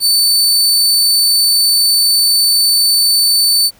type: tone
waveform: sawtooth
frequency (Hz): 4524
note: C#8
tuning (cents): +34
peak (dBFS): -6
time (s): 0-3.71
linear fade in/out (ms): 50
effects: pink hiss -48 dBFS RMS until 3.79 s